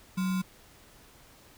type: tone with sample-and-hold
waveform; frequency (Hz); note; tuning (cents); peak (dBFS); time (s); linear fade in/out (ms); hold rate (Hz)
sine; 186.4; F#3; +13; -26; 0.17-0.42; 10; 1225
effects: pink hiss -56 dBFS RMS until 1.57 s